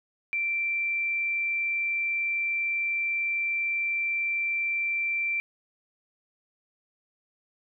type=tone; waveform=sine; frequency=2349 Hz; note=D7; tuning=in tune; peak=-25 dBFS; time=0.33-5.4 s; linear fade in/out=0 ms; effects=none